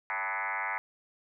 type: tone with frequency modulation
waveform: sine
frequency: 1489 Hz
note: F#6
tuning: 11 cents sharp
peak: -30 dBFS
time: 0.1-0.78 s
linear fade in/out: 0 ms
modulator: 99.6 Hz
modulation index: 7.2
effects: none